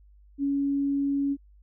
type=tone; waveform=sine; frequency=279.8 Hz; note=C#4; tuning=16 cents sharp; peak=-23 dBFS; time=0.38-1.37 s; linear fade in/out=50 ms; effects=added 50 Hz sine -52 dBFS peak until 1.62 s